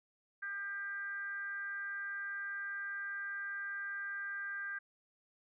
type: tone with frequency modulation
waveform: sine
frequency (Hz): 1590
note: G6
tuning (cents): +24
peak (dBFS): -38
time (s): 0.42-4.79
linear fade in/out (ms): 10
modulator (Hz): 375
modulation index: 0.47
effects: none